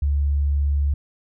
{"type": "tone", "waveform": "sine", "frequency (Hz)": 71.4, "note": "D2", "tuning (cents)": -48, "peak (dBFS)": -17, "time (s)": [0.02, 0.94], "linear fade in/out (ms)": 5, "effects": []}